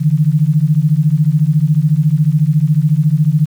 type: beating tone pair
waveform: sine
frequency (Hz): 145.4 / 159.4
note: D3 / D#3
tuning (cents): -17 / +42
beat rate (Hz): 14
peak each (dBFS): -12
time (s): 0-3.46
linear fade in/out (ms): 20
effects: 7-bit